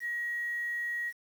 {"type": "tone with quantisation", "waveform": "sine", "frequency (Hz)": 1900, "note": "A#6", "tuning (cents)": 33, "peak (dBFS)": -31, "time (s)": [0, 1.13], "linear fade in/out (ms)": 50, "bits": 9, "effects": []}